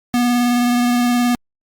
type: tone with vibrato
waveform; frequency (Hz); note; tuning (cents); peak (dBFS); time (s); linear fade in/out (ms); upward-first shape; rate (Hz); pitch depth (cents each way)
square; 242.9; B3; -29; -14; 0.14-1.35; 0; sine; 19; 16
effects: Opus 48 kbps